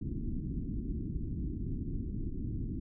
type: low-pass noise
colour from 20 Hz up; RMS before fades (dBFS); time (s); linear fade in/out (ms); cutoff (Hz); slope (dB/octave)
pink; -36; 0.01-2.8; 5; 330; 48
effects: none